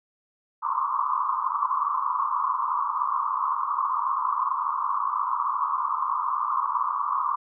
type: band-pass noise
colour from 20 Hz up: pink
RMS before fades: -26 dBFS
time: 0.62-7.36 s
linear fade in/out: 10 ms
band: 980 to 1200 Hz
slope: 96 dB/octave
effects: none